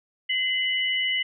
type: tone pair together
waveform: sine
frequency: 2047 / 2960 Hz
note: C7 / F#7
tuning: -38 / 0 cents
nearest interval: tritone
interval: 638 cents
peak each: -25 dBFS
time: 0.29-1.23 s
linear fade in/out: 10 ms
effects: none